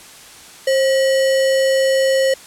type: tone with sample-and-hold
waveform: sine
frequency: 533 Hz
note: C5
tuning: 32 cents sharp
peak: -12 dBFS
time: 0.67-2.34 s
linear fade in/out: 5 ms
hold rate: 2450 Hz
effects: white hiss -40 dBFS RMS until 2.46 s + low-pass 10000 Hz 12 dB/octave